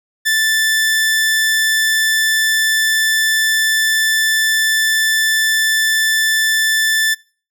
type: tone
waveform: sawtooth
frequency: 1761 Hz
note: A6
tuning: 1 cent sharp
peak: -9 dBFS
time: 0.25-7.15 s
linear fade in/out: 20 ms
effects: noise-tail reverb RT60 0.4 s tail -24 dB re dry